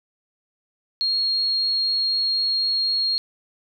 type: tone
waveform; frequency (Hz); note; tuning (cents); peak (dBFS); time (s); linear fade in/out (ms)
sine; 4274; C8; +36; -19; 1.01-3.18; 0
effects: none